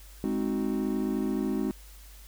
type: chord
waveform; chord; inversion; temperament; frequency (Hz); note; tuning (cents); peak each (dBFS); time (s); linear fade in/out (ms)
triangle; Ab dominant seventh; none; equal; 207.7 / 261.6 / 311.1 / 370; Ab3 / C4 / Eb4 / Gb4; 0 / 0 / 0 / 0; -29 / -29 / -31 / -32; 0.24-1.71; 0
effects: added 50 Hz sine -47 dBFS peak until 2.27 s + white hiss -54 dBFS RMS until 2.27 s